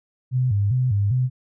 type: tone with vibrato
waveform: sine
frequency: 113.5 Hz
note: A#2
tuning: 46 cents flat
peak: -17 dBFS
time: 0.31-1.3 s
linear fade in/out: 50 ms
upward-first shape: square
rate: 2.5 Hz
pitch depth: 200 cents each way
effects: none